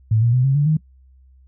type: tone with pitch steps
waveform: sine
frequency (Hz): 110 / 117.9 / 126.36 / 135.43 / 145.15 / 155.56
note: A2 / A#2 / B2 / C#3 / D3 / D#3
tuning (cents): 0 / +20 / +40 / -40 / -20 / 0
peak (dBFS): -13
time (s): 0.11-0.77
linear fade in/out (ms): 5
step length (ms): 110
effects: noise-tail reverb RT60 0.1 s tail -21 dB re dry + added 65 Hz sine -47 dBFS peak until 1.47 s